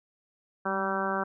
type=harmonic tone with a mistuned harmonic; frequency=193.1 Hz; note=G3; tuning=26 cents flat; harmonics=1 / 2 / 3 / 4 / 5 / 6 / 7 / 8; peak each=-35 / -35 / -35 / -35 / -35 / -35 / -35 / -35 dBFS; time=0.65-1.24 s; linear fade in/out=10 ms; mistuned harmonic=1; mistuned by=+33 cents; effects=none